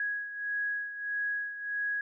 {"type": "beating tone pair", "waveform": "sine", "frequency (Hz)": [1661.2, 1662.8], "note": ["G#6", "G#6"], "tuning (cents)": [0, 2], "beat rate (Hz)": 1.6, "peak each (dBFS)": [-32, -38], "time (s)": [0, 2.01], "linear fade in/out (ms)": 2, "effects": []}